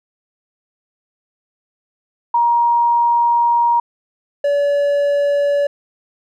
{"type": "tone pair in turn", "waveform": ["sine", "triangle"], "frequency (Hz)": [945, 572.1], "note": ["A#5", "D5"], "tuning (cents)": [23, -45], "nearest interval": "major sixth", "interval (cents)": 868, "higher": "first", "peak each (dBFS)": -11, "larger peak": "neither", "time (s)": [[2.34, 3.8], [4.44, 5.67]], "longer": "first", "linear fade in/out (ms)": 5, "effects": []}